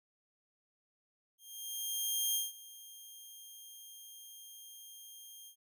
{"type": "tone with ADSR envelope", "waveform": "10% pulse", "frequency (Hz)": 3206, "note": "G7", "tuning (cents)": 38, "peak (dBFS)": -22, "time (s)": [1.38, 5.56], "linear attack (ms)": 970, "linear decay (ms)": 170, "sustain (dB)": -20, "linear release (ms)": 85, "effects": []}